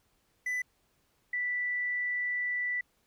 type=tone pair in turn; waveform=triangle / sine; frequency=1993 / 1971.2 Hz; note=B6 / B6; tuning=+15 / -4 cents; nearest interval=unison; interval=19 cents; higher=first; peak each=-28 / -29 dBFS; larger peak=first; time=0.46-0.62 / 1.33-2.81 s; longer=second; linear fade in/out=5 ms; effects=pink hiss -72 dBFS RMS until 3.06 s